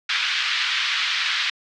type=band-pass noise; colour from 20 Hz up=white; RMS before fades=-23 dBFS; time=0.09-1.5 s; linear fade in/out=5 ms; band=1400 to 4000 Hz; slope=24 dB/octave; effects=low-pass 7000 Hz 12 dB/octave